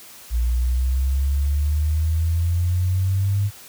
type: exponential sweep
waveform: sine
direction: up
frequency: 58 to 102.3 Hz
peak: -17 dBFS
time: 0.3-3.51 s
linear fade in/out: 50 ms
effects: white hiss -43 dBFS RMS until 3.68 s